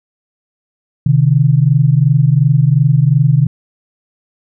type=tone pair together; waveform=sine; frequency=130 / 152.78 Hz; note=C3 / D#3; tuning=-11 / -31 cents; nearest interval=minor third; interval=280 cents; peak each=-10 dBFS; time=1.06-3.47 s; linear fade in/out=5 ms; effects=none